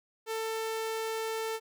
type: tone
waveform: sawtooth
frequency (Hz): 445.1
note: A4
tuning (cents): +20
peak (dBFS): -28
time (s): 0.26-1.6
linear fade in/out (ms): 50
effects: none